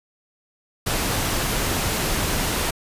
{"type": "noise", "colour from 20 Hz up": "pink", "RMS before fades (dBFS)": -23, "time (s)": [0.86, 2.71], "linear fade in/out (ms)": 10, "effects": ["resampled to 32000 Hz"]}